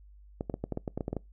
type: clicks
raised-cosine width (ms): 2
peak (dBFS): -19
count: 12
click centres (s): 0.409 / 0.498 / 0.541 / 0.64 / 0.723 / 0.774 / 0.878 / 0.976 / 1.008 / 1.081 / 1.13 / 1.167
effects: noise-tail reverb RT60 0.2 s tail -24 dB re dry + added 50 Hz sine -51 dBFS peak until 1.32 s